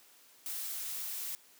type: noise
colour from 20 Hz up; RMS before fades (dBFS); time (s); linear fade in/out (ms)
blue; -39; 0.46-1.35; 0
effects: white hiss -61 dBFS RMS until 1.59 s + high-pass 200 Hz 12 dB/octave